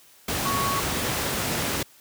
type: tone in noise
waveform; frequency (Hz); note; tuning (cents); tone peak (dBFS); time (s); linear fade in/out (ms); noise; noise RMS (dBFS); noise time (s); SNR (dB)
sine; 1113; C#6; +7; -25; 0.45-0.8; 5; pink; -26; 0.28-1.83; -2
effects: white hiss -54 dBFS RMS until 2 s + high-pass 80 Hz 12 dB/octave